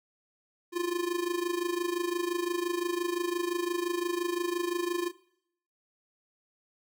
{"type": "tone with amplitude modulation", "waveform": "square", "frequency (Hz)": 349.2, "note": "F4", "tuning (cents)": 0, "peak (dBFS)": -26, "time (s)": [0.72, 5.12], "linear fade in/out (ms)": 50, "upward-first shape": "sine", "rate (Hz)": 25.8, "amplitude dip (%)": 75, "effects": ["noise-tail reverb RT60 0.7 s tail -20 dB re dry"]}